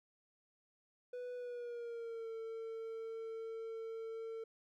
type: tone with pitch glide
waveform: triangle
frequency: 493.9 to 450.3 Hz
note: B4 to A4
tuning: 0 to +40 cents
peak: -40 dBFS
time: 1.13-4.44 s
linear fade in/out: 5 ms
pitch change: -160 cents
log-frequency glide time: 1.36-2.3 s
effects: none